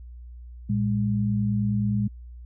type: tone pair together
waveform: sine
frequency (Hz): 114.32 / 203.7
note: A#2 / G#3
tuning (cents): -33 / -33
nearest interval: minor seventh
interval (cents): 1000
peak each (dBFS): -24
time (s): 0.69-2.08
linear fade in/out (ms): 10
effects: added 60 Hz sine -39 dBFS peak until 2.45 s